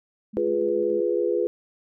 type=tone with tremolo; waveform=sine; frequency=212.3 Hz; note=G#3; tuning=38 cents sharp; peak=-34 dBFS; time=0.33-1.01 s; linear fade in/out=10 ms; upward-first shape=square; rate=7 Hz; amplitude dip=30%
type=chord; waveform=sine; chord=F diminished; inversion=none; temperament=equal; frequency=349.2 / 415.3 / 493.9 Hz; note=F4 / Ab4 / Cb5; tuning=0 / 0 / 0 cents; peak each=-25 dBFS; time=0.37-1.47 s; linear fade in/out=0 ms
effects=none